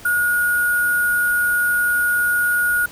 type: tone with sample-and-hold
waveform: sine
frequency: 1444 Hz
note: F#6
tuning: 43 cents flat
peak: -15 dBFS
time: 0.05-2.86 s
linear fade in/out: 5 ms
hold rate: 11025 Hz
effects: pink hiss -41 dBFS RMS until 2.91 s